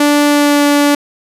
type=tone with pitch glide; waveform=sawtooth; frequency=292.1 to 289.1 Hz; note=D4 to D4; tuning=-9 to -27 cents; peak=-4 dBFS; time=0-0.95 s; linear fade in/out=5 ms; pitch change=-18 cents; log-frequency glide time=0.26-0.65 s; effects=resampled to 32000 Hz